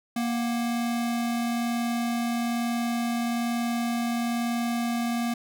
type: tone pair together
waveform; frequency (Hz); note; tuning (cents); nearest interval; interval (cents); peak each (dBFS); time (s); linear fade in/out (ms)
square; 235.2 / 746.7; A#3 / F#5; +16 / +16; octave + minor sixth; 2000; -26 / -38; 0.16-5.34; 5
effects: none